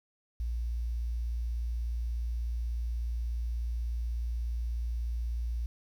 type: tone with quantisation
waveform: sine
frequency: 58.27 Hz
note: A#1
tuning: in tune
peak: -30 dBFS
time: 0.4-5.66 s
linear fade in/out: 0 ms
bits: 10
effects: none